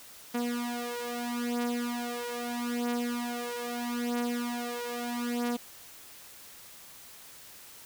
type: beating tone pair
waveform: sawtooth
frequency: 240 / 240.78 Hz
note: B3 / B3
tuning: -49 / -44 cents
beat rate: 0.78 Hz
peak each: -30 dBFS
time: 0.34-5.57 s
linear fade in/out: 10 ms
effects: white hiss -50 dBFS RMS until 7.85 s